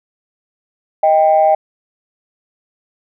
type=tone pair together; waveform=sine; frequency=626.2 / 789 Hz; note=D#5 / G5; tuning=+11 / +11 cents; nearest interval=major third; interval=400 cents; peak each=-10 dBFS; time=1.03-1.55 s; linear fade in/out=5 ms; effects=tanh soft clip ceiling -2 dBFS